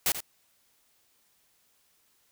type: noise with echo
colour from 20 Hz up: white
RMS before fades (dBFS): -25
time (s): 0.06-0.12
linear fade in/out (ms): 2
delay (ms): 85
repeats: 1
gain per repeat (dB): -11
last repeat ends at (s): 0.205
effects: white hiss -68 dBFS RMS until 2.31 s